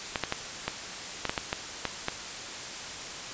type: clicks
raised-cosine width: 0.3 ms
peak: -11 dBFS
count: 10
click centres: 0.158 / 0.237 / 0.324 / 0.68 / 1.253 / 1.295 / 1.378 / 1.529 / 1.853 / 2.084 s
effects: white hiss -38 dBFS RMS until 3.33 s + resampled to 16000 Hz